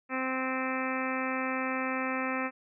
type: harmonic tone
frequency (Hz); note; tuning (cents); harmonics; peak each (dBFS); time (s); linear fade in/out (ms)
260.4; C4; -8; 1 / 2 / 3 / 4 / 5 / 6 / 7 / 8 / 9 / 10; -34 / -37 / -40 / -39 / -37 / -44 / -38 / -42 / -40 / -42; 0.09-2.51; 50
effects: none